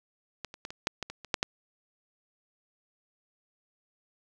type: clicks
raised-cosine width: 0.2 ms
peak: -19 / -27 / -20 / -23 / -9 / -16 / -22 / -27 / -8 / -9 dBFS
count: 10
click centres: 0.447 / 0.541 / 0.651 / 0.705 / 0.871 / 1.027 / 1.1 / 1.247 / 1.342 / 1.429 s
effects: none